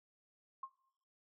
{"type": "tone with exponential decay", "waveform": "sine", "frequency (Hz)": 1067, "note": "C6", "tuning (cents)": 34, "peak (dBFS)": -38, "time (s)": [0.63, 0.72], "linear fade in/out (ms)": 5, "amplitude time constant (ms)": 19, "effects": ["noise-tail reverb RT60 0.8 s tail -21 dB re dry"]}